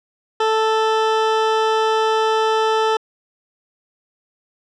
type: tone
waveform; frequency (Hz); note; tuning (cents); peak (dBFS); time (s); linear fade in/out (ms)
20% pulse; 440; A4; 0; -10; 0.4-2.97; 5
effects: low-pass 4000 Hz 12 dB/octave